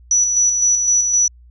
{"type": "tone with tremolo", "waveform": "sine", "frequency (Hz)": 5910, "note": "F#8", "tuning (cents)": -3, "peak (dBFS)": -11, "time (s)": [0.11, 1.28], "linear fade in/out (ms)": 2, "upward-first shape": "square", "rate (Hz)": 3.9, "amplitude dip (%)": 40, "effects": ["added 60 Hz sine -42 dBFS peak until 1.5 s"]}